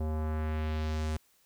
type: tone with low-pass filter sweep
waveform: square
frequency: 77.78 Hz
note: D#2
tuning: in tune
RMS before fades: -32 dBFS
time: 0-1.17 s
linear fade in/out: 5 ms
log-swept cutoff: 670 to 9600 Hz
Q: 1.1
effects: white hiss -67 dBFS RMS until 1.45 s